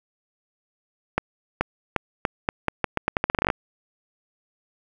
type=accelerating click train; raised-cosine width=0.5 ms; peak=-5 dBFS; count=19; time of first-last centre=1.18-3.502 s; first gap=430 ms; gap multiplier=0.82; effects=7-bit